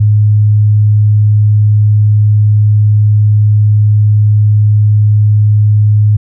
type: tone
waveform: sine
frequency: 105.3 Hz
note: G#2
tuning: 24 cents sharp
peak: -4 dBFS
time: 0-6.17 s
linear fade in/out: 10 ms
effects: none